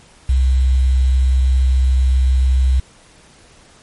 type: tone with quantisation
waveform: sine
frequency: 64.8 Hz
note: C2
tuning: 16 cents flat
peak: -10 dBFS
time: 0.29-2.8 s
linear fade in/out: 5 ms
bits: 6
effects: pink hiss -47 dBFS RMS until 3.82 s + MP3 48 kbps